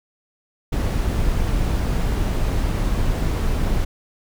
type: noise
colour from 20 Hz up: brown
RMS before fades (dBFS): -20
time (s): 0.72-3.85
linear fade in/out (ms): 10
effects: none